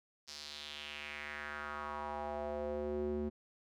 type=tone with band-pass filter sweep; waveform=square; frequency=74 Hz; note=D2; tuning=14 cents sharp; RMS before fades=-41 dBFS; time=0.27-3.3 s; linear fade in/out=20 ms; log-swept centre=5200 to 290 Hz; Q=3.1; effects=none